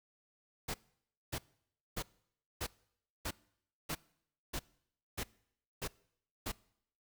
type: noise bursts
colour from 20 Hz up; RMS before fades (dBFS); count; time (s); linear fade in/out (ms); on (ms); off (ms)
pink; -38; 10; 0.68-6.52; 10; 62; 580
effects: noise-tail reverb RT60 0.7 s tail -23 dB re dry